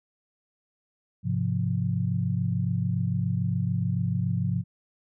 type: chord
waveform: sine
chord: F minor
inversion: first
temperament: equal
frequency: 103.83 / 130.81 / 174.61 Hz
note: Ab2 / C3 / F3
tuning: 0 / 0 / 0 cents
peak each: -28 dBFS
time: 1.23-4.64 s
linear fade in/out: 50 ms
effects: none